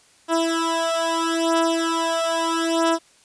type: beating tone pair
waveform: 15% pulse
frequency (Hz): 329.6 / 330.37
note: E4 / E4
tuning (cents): 0 / +4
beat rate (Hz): 0.77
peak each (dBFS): -16 / -16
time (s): 0.28-2.99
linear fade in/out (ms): 50
effects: white hiss -55 dBFS RMS until 3.24 s + resampled to 22050 Hz